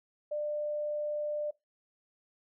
sine tone, 596 Hz, D5, 25 cents sharp, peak -31 dBFS, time 0.31-1.51 s, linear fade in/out 10 ms, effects noise-tail reverb RT60 0.2 s tail -20 dB re dry

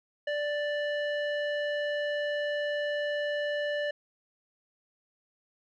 square tone with low-pass filter, 587.3 Hz, D5, in tune, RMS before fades -31 dBFS, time 0.27-3.91 s, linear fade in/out 5 ms, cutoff 2400 Hz, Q 2.2, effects none

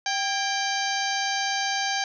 harmonic tone with a mistuned harmonic, 784 Hz, G5, in tune, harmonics 1 / 2 / 3 / 4 / 5 / 6 / 7 / 8, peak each -28 / -30 / -34 / -34 / -35 / -33 / -38 / -34 dBFS, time 0.06-2.04 s, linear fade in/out 2 ms, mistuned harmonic 2, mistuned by +67 cents, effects none

